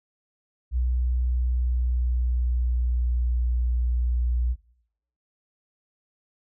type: tone with pitch glide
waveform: sine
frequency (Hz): 61.74 to 60.43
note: B1 to B1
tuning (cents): 0 to -37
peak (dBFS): -21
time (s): 0.71-4.56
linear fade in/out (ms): 50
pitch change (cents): -37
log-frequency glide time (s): 1.22-3.36
effects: noise-tail reverb RT60 0.7 s tail -19 dB re dry